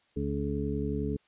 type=harmonic tone; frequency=71 Hz; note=C#2; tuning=42 cents sharp; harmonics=1 / 2 / 3 / 4 / 6; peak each=-35 / -35 / -35 / -35 / -35 dBFS; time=0.16-1.17 s; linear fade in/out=10 ms; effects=white hiss -68 dBFS RMS until 1.27 s + resampled to 8000 Hz